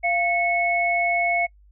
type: tone pair together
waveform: sine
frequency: 693 / 2200 Hz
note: F5 / C#7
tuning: -14 / -14 cents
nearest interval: octave + minor sixth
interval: 2000 cents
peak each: -22 / -21 dBFS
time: 0.03-1.47 s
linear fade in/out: 20 ms
effects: noise-tail reverb RT60 0.1 s tail -26 dB re dry + added 50 Hz sine -50 dBFS peak until 1.71 s